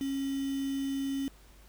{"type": "tone with quantisation", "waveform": "sine", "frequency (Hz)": 273.3, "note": "C#4", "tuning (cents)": -24, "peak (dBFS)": -30, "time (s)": [0.01, 1.28], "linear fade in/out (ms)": 0, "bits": 7, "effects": ["added 50 Hz sine -55 dBFS peak until 1.68 s", "pink hiss -60 dBFS RMS until 1.68 s"]}